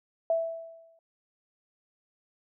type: tone with exponential decay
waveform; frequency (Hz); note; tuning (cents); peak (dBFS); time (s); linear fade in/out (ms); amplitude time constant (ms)
sine; 659.3; E5; 0; -21; 0.3-0.99; 2; 150
effects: none